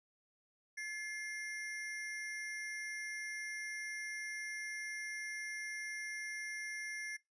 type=ring-modulated tone; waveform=square; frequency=1919 Hz; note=A#6; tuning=50 cents sharp; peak=-38 dBFS; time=0.77-7.17 s; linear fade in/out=10 ms; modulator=196 Hz; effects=noise-tail reverb RT60 0.2 s tail -21 dB re dry + resampled to 22050 Hz